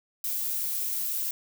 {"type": "noise", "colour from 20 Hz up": "violet", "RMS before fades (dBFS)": -30, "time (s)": [0.24, 1.31], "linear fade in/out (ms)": 2, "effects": []}